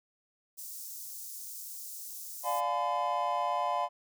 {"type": "high-pass noise", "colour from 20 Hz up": "white", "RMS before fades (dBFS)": -43, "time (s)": [0.57, 2.61], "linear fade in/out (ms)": 20, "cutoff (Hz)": 5600, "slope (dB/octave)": 24}
{"type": "chord", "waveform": "triangle", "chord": "D diminished seventh", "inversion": "none", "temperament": "just", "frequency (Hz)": [587.3, 704.8, 845.8, 1014.9], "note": ["D5", "F5", "Ab5", "Cb6"], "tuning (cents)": [0, 16, 31, 47], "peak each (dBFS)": [-35, -31, -34, -30], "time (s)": [2.43, 3.89], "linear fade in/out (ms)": 50}
{"effects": []}